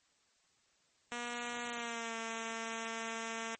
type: tone with pitch glide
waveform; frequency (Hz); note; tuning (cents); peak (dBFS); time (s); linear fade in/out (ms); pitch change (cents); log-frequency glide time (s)
5% pulse; 240 to 226.7; B3 to A#3; -49 to -48; -27; 1.12-3.55; 0; -99; 1.66-2.16
effects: white hiss -72 dBFS RMS until 3.59 s + MP3 32 kbps